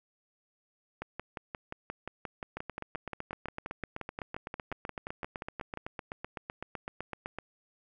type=two click trains; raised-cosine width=0.5 ms; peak=-22 / -22 dBFS; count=39 / 28; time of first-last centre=2.57-7.386 / 1.02-5.774 s; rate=7.89 / 5.68 Hz; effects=none